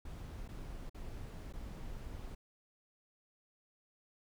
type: noise with dropouts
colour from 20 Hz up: brown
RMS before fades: -45 dBFS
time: 0.05-2.35 s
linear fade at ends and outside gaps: 5 ms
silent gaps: 0.479-0.487 / 0.896-0.945 / 1.527-1.535 s
effects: none